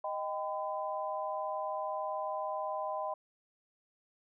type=chord; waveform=sine; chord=Eb augmented; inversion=none; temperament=equal with one note detuned; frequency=622.3 / 784 / 1010.9 Hz; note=Eb5 / G5 / B5; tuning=0 / 0 / +40 cents; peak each=-37 / -39 / -38 dBFS; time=0.04-3.14 s; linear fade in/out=5 ms; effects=none